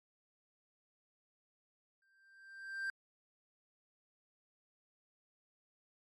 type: tone with exponential growth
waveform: triangle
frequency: 1576 Hz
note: G6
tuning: 9 cents sharp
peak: -33 dBFS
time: 2.02-2.9 s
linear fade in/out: 2 ms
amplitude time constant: 190 ms
effects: AAC 32 kbps